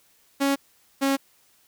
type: tone pair in turn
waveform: sawtooth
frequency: 277.2 / 273.5 Hz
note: C#4 / C#4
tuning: 0 / -23 cents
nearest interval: unison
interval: 23 cents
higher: first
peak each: -16 dBFS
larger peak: neither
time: 0.4-0.56 / 1.01-1.17 s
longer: neither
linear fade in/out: 20 ms
effects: white hiss -61 dBFS RMS until 1.67 s